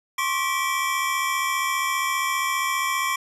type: tone cluster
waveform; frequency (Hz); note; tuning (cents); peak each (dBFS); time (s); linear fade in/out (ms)
square; 1065 / 1140 / 1945 / 2321; C6 / C#6 / B6 / D7; +30 / +48 / -27 / -21; -26 / -31 / -32 / -28; 0.18-3.16; 5
effects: resampled to 32000 Hz